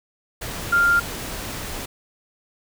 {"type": "tone in noise", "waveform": "sine", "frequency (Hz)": 1396.9, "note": "F6", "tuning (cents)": 0, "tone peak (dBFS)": -14, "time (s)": [0.72, 1], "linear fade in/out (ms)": 10, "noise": "pink", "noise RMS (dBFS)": -31, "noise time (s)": [0.41, 1.86], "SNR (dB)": 14, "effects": []}